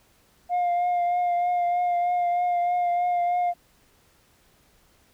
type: tone with vibrato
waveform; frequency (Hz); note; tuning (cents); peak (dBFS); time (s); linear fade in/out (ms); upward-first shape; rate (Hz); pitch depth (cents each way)
sine; 707; F5; +21; -18; 0.49-3.54; 50; triangle; 3.2; 23
effects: tanh soft clip ceiling -20 dBFS + pink hiss -61 dBFS RMS until 5.13 s